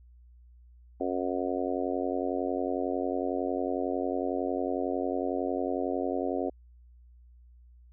harmonic tone, 91 Hz, F#2, 28 cents flat, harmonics 3 / 4 / 5 / 6 / 7 / 8, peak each -33 / -34 / -35 / -36 / -36 / -37 dBFS, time 1-6.5 s, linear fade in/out 10 ms, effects added 60 Hz sine -52 dBFS peak until 7.92 s

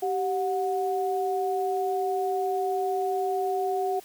sine tone pair together, 387.4 / 731.3 Hz, G4 / F#5, -20 / -20 cents, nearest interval major seventh, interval 1100 cents, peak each -27 / -27 dBFS, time 0.02-4 s, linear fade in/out 10 ms, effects white hiss -51 dBFS RMS until 4.04 s

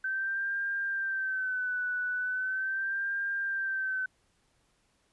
sine tone with vibrato, 1540 Hz, G6, 31 cents flat, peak -29 dBFS, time 0.04-4.06 s, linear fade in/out 5 ms, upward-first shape sine, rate 0.39 Hz, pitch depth 64 cents each way, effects pink hiss -71 dBFS RMS until 5.12 s + resampled to 24000 Hz

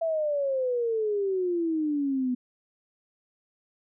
sine exponential sweep, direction down, 668 to 246.3 Hz, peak -24 dBFS, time 0.01-2.35 s, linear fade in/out 10 ms, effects none

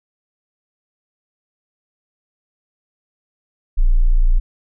sine tone, 29.14 Hz, A#0, in tune, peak -9 dBFS, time 3.77-4.4 s, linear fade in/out 20 ms, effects none

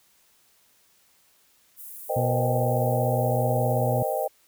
pink high-pass noise, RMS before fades -41 dBFS, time 1.76-4.29 s, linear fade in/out 50 ms, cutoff 11000 Hz, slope 24 dB/octave
sine chord, C minor seventh, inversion third, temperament equal, 466.2 / 523.3 / 622.3 / 784 Hz, Bb4 / C5 / Eb5 / G5, 0 / 0 / 0 / 0 cents, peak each -33 / -29 / -28 / -29 dBFS, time 2.09-4.28 s, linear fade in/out 10 ms
harmonic tone, 121.3 Hz, B2, 31 cents flat, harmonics 1 / 2 / 3 / 4 / 5 / 6 / 7, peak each -24 / -33 / -40 / -35 / -39 / -47 / -40 dBFS, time 2.16-4.03 s, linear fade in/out 5 ms
effects white hiss -62 dBFS RMS until 4.47 s

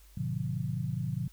sine chord, G# diminished seventh, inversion none, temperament just, 103.83 / 124.59 / 149.51 / 179.41 Hz, G#2 / B2 / D3 / F3, 0 / +16 / +31 / +47 cents, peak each -39 / -34 / -35 / -37 dBFS, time 0.17-1.28 s, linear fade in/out 5 ms, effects added 50 Hz sine -54 dBFS peak until 1.32 s + white hiss -62 dBFS RMS until 1.32 s

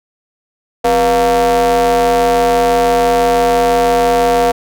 square ring-modulated tone, 110 Hz, A2, in tune, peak -7 dBFS, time 0.84-4.52 s, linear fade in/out 10 ms, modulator 593 Hz, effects none

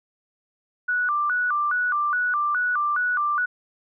sine tone with vibrato, 1318.5 Hz, E6, in tune, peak -20 dBFS, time 0.88-3.46 s, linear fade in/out 10 ms, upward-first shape square, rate 2.4 Hz, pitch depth 190 cents each way, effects none

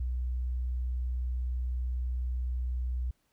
sine tone, 62 Hz, B1, 7 cents sharp, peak -29 dBFS, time 0-3.11 s, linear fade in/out 5 ms, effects pink hiss -74 dBFS RMS until 3.32 s

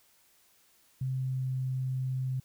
sine tone with pitch glide, 130.81 to 129.98 Hz, C3 to C3, 0 to -11 cents, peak -29 dBFS, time 1.01-2.4 s, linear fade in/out 5 ms, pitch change -11 cents, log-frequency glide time 1.15-1.47 s, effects white hiss -65 dBFS RMS until 2.44 s

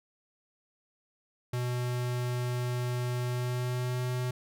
square tone with pitch glide, 123.4 to 125.27 Hz, B2 to B2, -1 to +25 cents, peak -30 dBFS, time 1.53-4.31 s, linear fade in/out 5 ms, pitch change +26 cents, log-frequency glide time 3.25-4.03 s, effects none

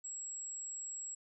sine tone, 7680 Hz, B8, 49 cents flat, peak -40 dBFS, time 0.04-1.15 s, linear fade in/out 10 ms, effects tanh soft clip ceiling -37 dBFS

